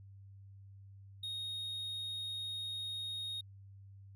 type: tone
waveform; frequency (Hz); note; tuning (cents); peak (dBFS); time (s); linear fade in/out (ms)
triangle; 3729; A#7; 0; -37; 1.23-3.41; 5
effects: added 98 Hz sine -52 dBFS peak until 4.15 s